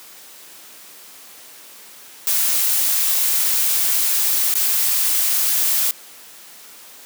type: noise with dropouts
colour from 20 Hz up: blue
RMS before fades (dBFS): -18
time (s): 2.27-5.91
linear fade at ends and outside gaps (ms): 0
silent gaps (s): 4.54-4.554
effects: white hiss -42 dBFS RMS until 7.05 s + high-pass 200 Hz 12 dB/octave